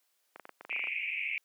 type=clicks; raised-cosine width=0.5 ms; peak=-29 dBFS; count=12; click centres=0.36 / 0.397 / 0.454 / 0.493 / 0.61 / 0.65 / 0.695 / 0.728 / 0.763 / 0.794 / 0.84 / 0.872 s
type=band-pass noise; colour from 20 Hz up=pink; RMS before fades=-35 dBFS; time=0.7-1.38 s; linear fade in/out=0 ms; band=2200 to 2600 Hz; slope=96 dB/octave
effects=white hiss -75 dBFS RMS until 1.44 s + high-pass 400 Hz 12 dB/octave